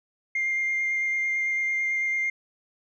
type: tone with vibrato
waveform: sine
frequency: 2109 Hz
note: C7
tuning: 13 cents sharp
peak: -22 dBFS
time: 0.35-2.3 s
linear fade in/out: 5 ms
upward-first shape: square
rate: 9 Hz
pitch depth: 8 cents each way
effects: tanh soft clip ceiling -20 dBFS